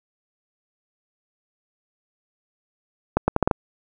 accelerating click train, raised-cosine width 1 ms, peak -3 dBFS, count 6, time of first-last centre 3.17-3.512 s, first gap 110 ms, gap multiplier 0.76, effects none

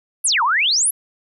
sine exponential two-way sweep, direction down then up, 11840 to 885 to 11840 Hz, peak -14 dBFS, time 0.24-0.91 s, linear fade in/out 10 ms, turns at 0.43 s, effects none

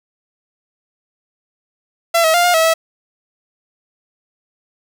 sawtooth tone with pitch steps, 674 / 641 / 699 / 709 / 647 / 651 Hz, E5 / E5 / F5 / F5 / E5 / E5, +38 / -49 / +1 / +26 / -32 / -22 cents, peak -7 dBFS, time 2.14-2.74 s, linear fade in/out 10 ms, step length 100 ms, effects none

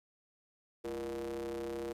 square ring-modulated tone, 65.41 Hz, C2, in tune, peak -35 dBFS, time 0.84-1.93 s, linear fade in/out 10 ms, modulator 409 Hz, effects resampled to 32000 Hz + 11-bit

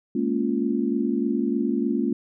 sine chord, Bb minor seventh, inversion third, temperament just, 209.8 / 233.1 / 279.7 / 349.6 Hz, Ab3 / Bb3 / Db4 / F4, +18 / 0 / +16 / +2 cents, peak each -28 / -25 / -26 / -28 dBFS, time 0.15-2.13 s, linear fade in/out 5 ms, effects none

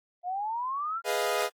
sine exponential sweep, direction up, 698.5 to 1396.9 Hz, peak -29 dBFS, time 0.23-1.02 s, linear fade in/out 50 ms
sawtooth chord, F half-diminished seventh, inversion first, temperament equal, 415.3 / 493.9 / 622.3 / 698.5 Hz, Ab4 / Cb5 / Eb5 / F5, 0 / 0 / 0 / 0 cents, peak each -28 dBFS, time 1.04-1.5 s, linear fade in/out 50 ms
effects AAC 64 kbps

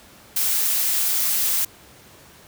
blue noise, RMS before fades -21 dBFS, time 0.36-1.65 s, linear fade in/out 5 ms, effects pink hiss -48 dBFS RMS until 2.47 s + high-pass 60 Hz 12 dB/octave

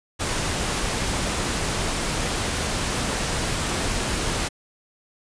pink noise, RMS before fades -25 dBFS, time 0.19-4.49 s, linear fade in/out 20 ms, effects resampled to 22050 Hz

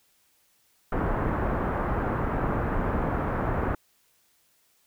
pink low-pass noise, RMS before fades -27 dBFS, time 0.92-3.75 s, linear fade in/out 5 ms, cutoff 1500 Hz, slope 24 dB/octave, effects white hiss -66 dBFS RMS until 4.86 s

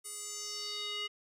square tone with band-pass filter sweep, 415.3 Hz, G#4, in tune, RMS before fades -40 dBFS, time 0.04-1.08 s, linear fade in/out 20 ms, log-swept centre 9800 to 2800 Hz, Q 3.5, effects none

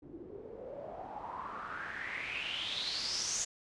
white noise with low-pass filter sweep, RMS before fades -40 dBFS, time 0.02-3.45 s, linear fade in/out 10 ms, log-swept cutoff 290 to 6900 Hz, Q 6.7, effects resampled to 24000 Hz

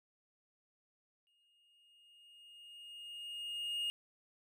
triangle tone with exponential growth, 2849 Hz, F7, 34 cents sharp, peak -32 dBFS, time 1.27-3.9 s, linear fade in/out 0 ms, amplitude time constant 570 ms, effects none

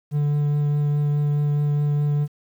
triangle tone with vibrato, 146.6 Hz, D3, 3 cents flat, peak -16 dBFS, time 0.11-2.28 s, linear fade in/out 50 ms, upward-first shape triangle, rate 4.8 Hz, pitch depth 9 cents each way, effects 9-bit

